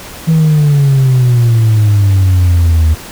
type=exponential sweep; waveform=sine; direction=down; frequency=164.2 to 77.5 Hz; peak=-3 dBFS; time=0.27-2.95 s; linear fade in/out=20 ms; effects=tanh soft clip ceiling -4 dBFS + pink hiss -29 dBFS RMS until 3.11 s